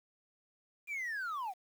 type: linear sweep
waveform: sine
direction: down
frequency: 2422 to 698.5 Hz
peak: -33 dBFS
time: 0.87-1.54 s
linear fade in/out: 50 ms
effects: tanh soft clip ceiling -35 dBFS + 10-bit